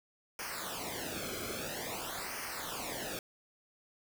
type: noise with flanger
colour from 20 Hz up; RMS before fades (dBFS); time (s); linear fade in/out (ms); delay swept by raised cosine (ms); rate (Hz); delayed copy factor
pink; -40; 0.39-3.19; 2; 0.26 to 1.1; 0.5; -0.85
effects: none